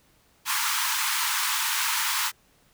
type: high-pass noise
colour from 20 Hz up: pink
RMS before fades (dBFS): -26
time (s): 0.45-2.32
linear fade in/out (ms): 50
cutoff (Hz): 880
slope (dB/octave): 96
effects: pink hiss -62 dBFS RMS until 2.73 s